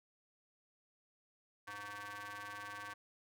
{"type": "ring-modulated tone", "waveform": "sawtooth", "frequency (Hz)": 207.7, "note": "G#3", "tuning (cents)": 0, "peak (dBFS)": -38, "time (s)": [1.67, 2.94], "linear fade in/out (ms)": 10, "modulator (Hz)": 1340, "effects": []}